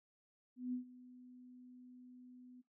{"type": "tone with ADSR envelope", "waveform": "sine", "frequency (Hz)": 250, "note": "B3", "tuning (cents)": 21, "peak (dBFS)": -36, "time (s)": [0.56, 2.62], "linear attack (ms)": 170, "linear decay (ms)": 110, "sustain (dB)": -19, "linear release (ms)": 20, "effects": ["noise-tail reverb RT60 0.2 s tail -17 dB re dry"]}